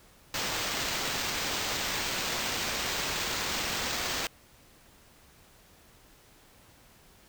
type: noise with sample-and-hold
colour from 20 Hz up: white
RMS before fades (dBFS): -32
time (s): 0.34-4.27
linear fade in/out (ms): 2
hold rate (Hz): 11025
effects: pink hiss -58 dBFS RMS until 7.28 s